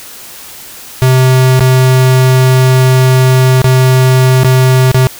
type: tone with dropouts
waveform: square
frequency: 129.4 Hz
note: C3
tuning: 19 cents flat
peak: -5 dBFS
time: 1.02-5.07 s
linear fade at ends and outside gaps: 0 ms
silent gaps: 1.595-1.607 / 3.617-3.643 / 4.434-4.446 / 4.915-4.945 s
effects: white hiss -30 dBFS RMS until 5.19 s